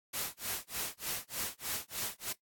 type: noise with tremolo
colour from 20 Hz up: white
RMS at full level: -35 dBFS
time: 0.13-2.33 s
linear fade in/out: 10 ms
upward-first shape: sine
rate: 3.3 Hz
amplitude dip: 100%
effects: noise-tail reverb RT60 0.1 s tail -17 dB re dry + AAC 64 kbps